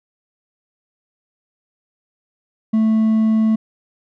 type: tone with hard clipping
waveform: triangle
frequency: 220 Hz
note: A3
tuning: in tune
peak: -13 dBFS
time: 2.73-3.56 s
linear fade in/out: 10 ms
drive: 5 dB
effects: none